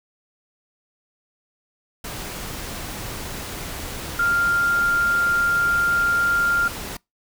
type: tone in noise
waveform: sine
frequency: 1396.9 Hz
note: F6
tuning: in tune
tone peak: -17 dBFS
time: 4.19-6.68 s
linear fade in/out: 5 ms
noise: pink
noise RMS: -32 dBFS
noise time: 2.04-6.97 s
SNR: +12 dB
effects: noise-tail reverb RT60 0.2 s tail -25 dB re dry